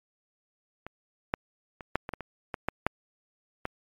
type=clicks; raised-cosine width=0.5 ms; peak=-24 / -10 / -26 / -9 / -19 / -18 / -22 / -17 / -11 / -8 / -15 dBFS; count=11; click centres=0.866 / 1.339 / 1.808 / 1.956 / 2.091 / 2.137 / 2.207 / 2.542 / 2.686 / 2.866 / 3.654 s; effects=MP3 96 kbps